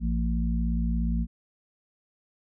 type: harmonic tone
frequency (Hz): 57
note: A#1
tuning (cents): -38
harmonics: 1 / 3 / 4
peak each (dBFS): -25 / -30 / -31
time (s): 0-1.27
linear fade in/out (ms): 50
effects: none